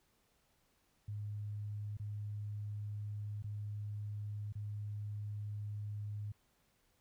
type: tone with dropouts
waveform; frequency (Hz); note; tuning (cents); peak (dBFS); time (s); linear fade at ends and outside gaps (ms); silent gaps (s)
sine; 104.1; G#2; +5; -39; 1.08-6.32; 5; 1.971-1.997 / 3.424-3.441 / 4.525-4.553
effects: pink hiss -75 dBFS RMS until 7 s